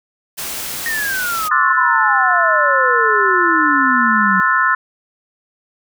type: noise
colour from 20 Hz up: white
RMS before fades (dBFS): -25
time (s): 0.37-1.49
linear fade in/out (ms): 20
type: exponential sweep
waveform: sine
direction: down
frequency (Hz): 1871 to 185.2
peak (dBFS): -18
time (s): 0.86-4.4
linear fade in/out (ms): 0
type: chord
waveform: sine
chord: F# half-diminished seventh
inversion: second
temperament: equal with one note detuned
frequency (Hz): 1046.5 / 1318.5 / 1456.2 / 1760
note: C6 / E6 / F#6 / A6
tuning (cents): 0 / 0 / -28 / 0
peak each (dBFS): -17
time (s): 1.51-4.75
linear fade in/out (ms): 5
effects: none